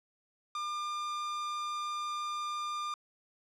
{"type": "tone", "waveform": "45% pulse", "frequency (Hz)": 1201, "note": "D6", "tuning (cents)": 38, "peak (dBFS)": -34, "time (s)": [0.55, 2.94], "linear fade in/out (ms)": 2, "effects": ["low-pass 6000 Hz 12 dB/octave"]}